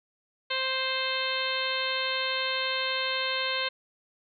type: harmonic tone with a mistuned harmonic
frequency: 524 Hz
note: C5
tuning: 2 cents sharp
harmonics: 1 / 2 / 3 / 4 / 5 / 6 / 7 / 8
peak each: -35 / -35 / -35 / -35 / -35 / -35 / -35 / -35 dBFS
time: 0.5-3.69 s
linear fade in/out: 10 ms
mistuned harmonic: 6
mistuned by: -18 cents
effects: none

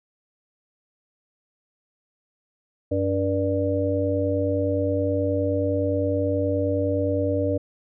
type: harmonic tone with a mistuned harmonic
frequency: 96.1 Hz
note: G2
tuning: 34 cents flat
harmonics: 1 / 3 / 5 / 6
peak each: -26 / -26 / -26 / -26 dBFS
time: 2.91-7.58 s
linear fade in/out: 10 ms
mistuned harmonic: 6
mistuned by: +40 cents
effects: none

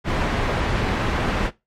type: low-pass noise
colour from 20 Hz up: pink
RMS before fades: -22 dBFS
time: 0.04-1.51 s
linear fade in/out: 50 ms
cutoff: 2400 Hz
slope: 12 dB/octave
effects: noise-tail reverb RT60 0.2 s tail -18 dB re dry + MP3 64 kbps

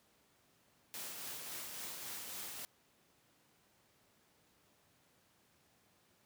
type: noise with tremolo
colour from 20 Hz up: white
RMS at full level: -44 dBFS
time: 0.94-2.65 s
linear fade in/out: 0 ms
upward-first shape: triangle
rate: 3.6 Hz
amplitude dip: 35%
effects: pink hiss -71 dBFS RMS until 6.25 s + high-pass 100 Hz 12 dB/octave

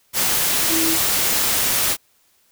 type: tone in noise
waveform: sine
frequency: 324.9 Hz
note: E4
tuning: 25 cents flat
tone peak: -21 dBFS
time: 0.68-0.98 s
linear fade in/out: 50 ms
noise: white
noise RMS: -19 dBFS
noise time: 0.13-1.97 s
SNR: -5 dB
effects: white hiss -60 dBFS RMS until 2.51 s

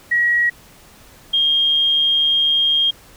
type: tone pair in turn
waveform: sine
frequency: 1909 / 3226 Hz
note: A#6 / G7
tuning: +41 / +49 cents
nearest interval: major sixth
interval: 908 cents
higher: second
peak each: -13 dBFS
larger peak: neither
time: 0.11-0.5 / 1.33-2.91 s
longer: second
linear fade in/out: 10 ms
effects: pink hiss -46 dBFS RMS until 3.16 s

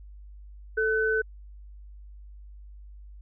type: tone pair together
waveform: sine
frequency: 440 / 1511.1 Hz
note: A4 / F#6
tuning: 0 / +36 cents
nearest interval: octave + major sixth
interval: 2136 cents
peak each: -25 dBFS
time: 0.77-1.22 s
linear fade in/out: 10 ms
effects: added 50 Hz sine -43 dBFS peak until 3.21 s

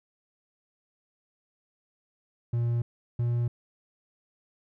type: tone pair in turn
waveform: triangle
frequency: 118.4 / 119.43 Hz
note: A#2 / A#2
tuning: +27 / +42 cents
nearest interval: unison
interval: 15 cents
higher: second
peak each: -22 dBFS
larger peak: neither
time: 2.53-2.82 / 3.19-3.48 s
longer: neither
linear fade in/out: 5 ms
effects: none

